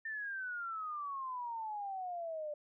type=exponential sweep; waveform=sine; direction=down; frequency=1803 to 587.3 Hz; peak=-38 dBFS; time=0.05-2.54 s; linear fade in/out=5 ms; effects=none